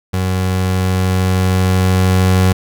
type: tone with level ramp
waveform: 30% pulse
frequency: 93 Hz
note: F#2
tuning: 9 cents sharp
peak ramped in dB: -12 to -6 dBFS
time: 0.13-2.53 s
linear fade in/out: 10 ms
effects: none